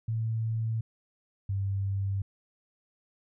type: tone pair in turn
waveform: sine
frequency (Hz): 112.2 / 98.16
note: A2 / G2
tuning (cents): +34 / +3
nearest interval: major second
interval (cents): 231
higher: first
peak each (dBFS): -27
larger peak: neither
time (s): 0.08-0.81 / 1.49-2.22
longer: neither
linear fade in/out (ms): 5
effects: none